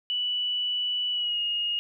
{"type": "tone with pitch glide", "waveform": "sine", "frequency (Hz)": [2960, 2861], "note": ["F#7", "F7"], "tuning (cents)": [0, 41], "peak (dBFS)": -25, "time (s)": [0.1, 1.79], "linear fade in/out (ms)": 0, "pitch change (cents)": -59, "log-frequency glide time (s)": [1.11, 1.4], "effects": []}